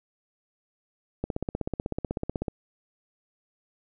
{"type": "click train", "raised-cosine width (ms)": 2, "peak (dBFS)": -15, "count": 21, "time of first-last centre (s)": [1.24, 2.482], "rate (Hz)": 16.1, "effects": []}